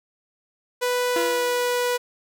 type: tone with pitch glide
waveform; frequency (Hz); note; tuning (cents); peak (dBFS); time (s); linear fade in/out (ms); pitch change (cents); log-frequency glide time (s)
sawtooth; 493.9 to 490.2; B4 to B4; 0 to -13; -17; 0.81-1.98; 20; -13; 1.14-1.21
type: tone with exponential decay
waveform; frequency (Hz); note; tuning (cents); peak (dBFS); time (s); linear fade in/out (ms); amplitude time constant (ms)
sawtooth; 341.1; F4; -41; -19; 1.16-1.9; 2; 160
effects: none